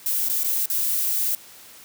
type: noise with dropouts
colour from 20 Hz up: violet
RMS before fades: -23 dBFS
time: 0.06-1.35 s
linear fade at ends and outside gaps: 1 ms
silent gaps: 0.286-0.297 / 0.434-0.445 / 0.658-0.7 s
effects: white hiss -46 dBFS RMS until 1.84 s + high-pass 60 Hz 12 dB/octave